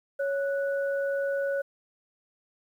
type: tone pair together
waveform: sine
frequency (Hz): 555.5 / 1477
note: C#5 / F#6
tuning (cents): +4 / -3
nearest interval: octave + perfect fourth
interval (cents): 1693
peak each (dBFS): -26 / -35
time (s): 0.19-1.62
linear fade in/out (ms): 10
effects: 10-bit